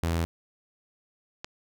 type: tone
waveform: sawtooth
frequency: 83.4 Hz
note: E2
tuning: 21 cents sharp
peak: -21 dBFS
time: 0.03-0.25 s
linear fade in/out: 0 ms
type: click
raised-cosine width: 0.2 ms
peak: -18 dBFS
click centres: 1.445 s
effects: none